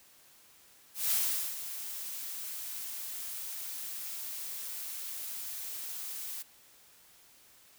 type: noise with ADSR envelope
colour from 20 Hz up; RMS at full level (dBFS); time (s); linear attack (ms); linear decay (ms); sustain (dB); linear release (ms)
blue; -28; 0.94-6.43; 170; 440; -12; 17
effects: white hiss -60 dBFS RMS until 7.78 s